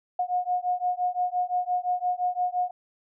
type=beating tone pair; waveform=sine; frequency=719 / 724.8 Hz; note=F#5 / F#5; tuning=-50 / -36 cents; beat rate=5.8 Hz; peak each=-27 dBFS; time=0.19-2.71 s; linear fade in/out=5 ms; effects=none